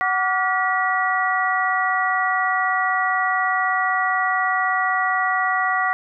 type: tone cluster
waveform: sine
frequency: 746 / 1155 / 1430 / 1935 Hz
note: F#5 / D6 / F6 / B6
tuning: +14 / -29 / +41 / -36 cents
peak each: -23 / -23 / -26 / -22 dBFS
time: 0.01-5.93 s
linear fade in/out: 0 ms
effects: none